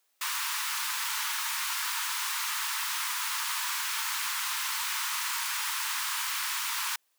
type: high-pass noise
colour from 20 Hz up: pink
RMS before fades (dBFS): -32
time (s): 0.21-6.96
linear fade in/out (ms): 5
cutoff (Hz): 900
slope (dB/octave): 96
effects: white hiss -73 dBFS RMS until 7.18 s + high-pass 400 Hz 12 dB/octave